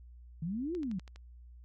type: exponential two-way sweep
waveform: sine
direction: up then down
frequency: 152.8 to 370 to 172.3 Hz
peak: -33 dBFS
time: 0.42-0.99 s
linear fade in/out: 5 ms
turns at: 0.75 s
type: click train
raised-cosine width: 0.2 ms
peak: -35 dBFS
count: 6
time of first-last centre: 0.75-1.16 s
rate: 12.2 Hz
effects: added 60 Hz sine -50 dBFS peak until 1.64 s